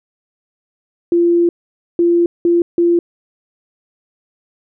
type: tone bursts at uneven times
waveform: sine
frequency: 343.8 Hz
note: F4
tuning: 27 cents flat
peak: -9 dBFS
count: 4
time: 1.12-1.49 / 1.99-2.26 / 2.45-2.62 / 2.78-2.99 s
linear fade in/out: 2 ms
effects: none